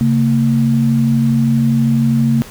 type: tone pair together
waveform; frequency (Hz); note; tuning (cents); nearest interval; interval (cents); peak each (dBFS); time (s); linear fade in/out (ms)
sine; 135.63 / 228.1; C#3 / A#3; -37 / -37; major sixth; 900; -14 / -12; 0.01-2.42; 0
effects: pink hiss -36 dBFS RMS until 2.5 s